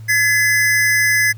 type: tone pair together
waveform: square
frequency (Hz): 1700 / 2032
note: G#6 / B6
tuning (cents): +40 / +49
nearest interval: minor third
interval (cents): 309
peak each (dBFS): -16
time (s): 0.08-1.33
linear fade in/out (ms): 20
effects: added 110 Hz sine -31 dBFS peak until 1.37 s + pink hiss -52 dBFS RMS until 1.37 s